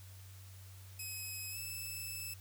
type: tone with pitch glide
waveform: 5% pulse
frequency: 2548 to 2627 Hz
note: D#7 to E7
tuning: +41 to -7 cents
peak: -33 dBFS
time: 0.99-2.34 s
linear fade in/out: 5 ms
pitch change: +52 cents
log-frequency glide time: 1.51-1.57 s
effects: added 95 Hz sine -51 dBFS peak until 2.4 s + white hiss -60 dBFS RMS until 2.4 s